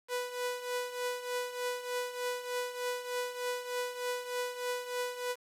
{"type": "tone with tremolo", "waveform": "sawtooth", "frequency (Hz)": 493.9, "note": "B4", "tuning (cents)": 0, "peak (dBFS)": -27, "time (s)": [0.08, 5.36], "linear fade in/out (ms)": 50, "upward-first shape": "triangle", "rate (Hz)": 3.3, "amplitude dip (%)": 75, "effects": ["resampled to 32000 Hz", "9-bit"]}